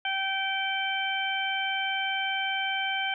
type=harmonic tone; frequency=775 Hz; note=G5; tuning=20 cents flat; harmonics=1 / 2 / 3 / 4; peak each=-32 / -32 / -32 / -32 dBFS; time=0.05-3.14 s; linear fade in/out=2 ms; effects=none